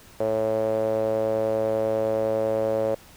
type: tone with band-pass filter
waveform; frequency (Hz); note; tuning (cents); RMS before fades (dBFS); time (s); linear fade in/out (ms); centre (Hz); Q
sawtooth; 110; A2; 0; -24; 0.2-2.95; 5; 540; 6.1
effects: pink hiss -50 dBFS RMS until 3.16 s